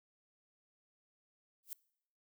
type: noise with exponential growth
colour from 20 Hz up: violet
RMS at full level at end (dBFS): -40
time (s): 1.63-1.73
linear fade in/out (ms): 0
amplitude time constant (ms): 20
effects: noise-tail reverb RT60 0.7 s tail -23 dB re dry